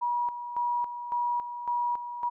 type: tone with tremolo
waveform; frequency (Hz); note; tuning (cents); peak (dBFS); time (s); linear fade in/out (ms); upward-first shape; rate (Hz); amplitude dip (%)
sine; 963; B5; -44; -25; 0.01-2.3; 20; square; 1.8; 65
effects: none